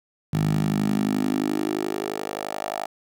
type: tone with high-pass filter sweep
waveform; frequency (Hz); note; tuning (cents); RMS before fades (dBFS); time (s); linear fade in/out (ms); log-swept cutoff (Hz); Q
10% pulse; 51.5; G#1; -14; -25; 0.33-2.86; 5; 140 to 690; 3.7
effects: none